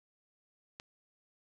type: click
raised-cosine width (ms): 0.2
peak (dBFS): -27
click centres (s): 0.799
effects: none